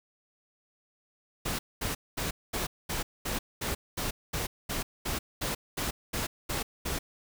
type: noise bursts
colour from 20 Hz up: pink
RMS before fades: -32 dBFS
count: 16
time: 1.45-6.99 s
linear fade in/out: 10 ms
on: 140 ms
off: 220 ms
effects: none